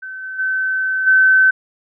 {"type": "tone with level steps", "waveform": "sine", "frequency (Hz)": 1531, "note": "G6", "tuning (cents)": -41, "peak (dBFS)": [-27, -25, -16, -8], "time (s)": [0.02, 1.51], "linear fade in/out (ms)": 10, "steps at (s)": [0.22, 0.38, 1.06], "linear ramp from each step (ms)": 20, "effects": []}